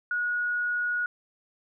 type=tone; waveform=sine; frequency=1453 Hz; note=F#6; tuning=32 cents flat; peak=-25 dBFS; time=0.11-1.06 s; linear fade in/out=2 ms; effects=none